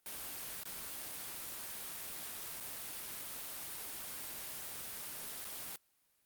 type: noise with dropouts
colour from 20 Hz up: white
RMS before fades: -44 dBFS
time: 0.06-5.76 s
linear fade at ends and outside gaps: 1 ms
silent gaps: 0.634-0.655 / 2.601-2.606 / 5.445-5.45 s
effects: white hiss -75 dBFS RMS until 6.25 s + Opus 32 kbps